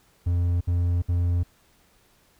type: tone bursts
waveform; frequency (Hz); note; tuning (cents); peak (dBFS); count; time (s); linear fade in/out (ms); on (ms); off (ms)
triangle; 87.31; F2; 0; -18; 3; 0.26-1.434; 10; 350; 62
effects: pink hiss -61 dBFS RMS until 2.39 s